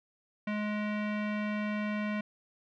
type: tone with low-pass filter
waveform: square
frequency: 210 Hz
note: G#3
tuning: 19 cents sharp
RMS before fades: -33 dBFS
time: 0.47-2.21 s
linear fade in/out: 5 ms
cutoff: 2300 Hz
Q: 2.5
effects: none